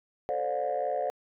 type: chord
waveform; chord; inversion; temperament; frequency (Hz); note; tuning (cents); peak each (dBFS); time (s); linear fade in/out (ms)
sine; D minor seventh; second; equal with one note detuned; 440 / 523.3 / 587.3 / 716.8; A4 / C5 / D5 / F5; 0 / 0 / 0 / +45; -36 / -32 / -31 / -30; 0.29-1.1; 0
effects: tanh soft clip ceiling -21 dBFS